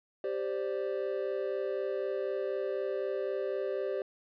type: chord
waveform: triangle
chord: G suspended fourth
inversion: none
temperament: equal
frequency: 392 / 523.3 / 587.3 Hz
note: G4 / C5 / D5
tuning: 0 / 0 / 0 cents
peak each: -32 / -34 / -35 dBFS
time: 0.24-4.02 s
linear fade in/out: 2 ms
effects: resampled to 11025 Hz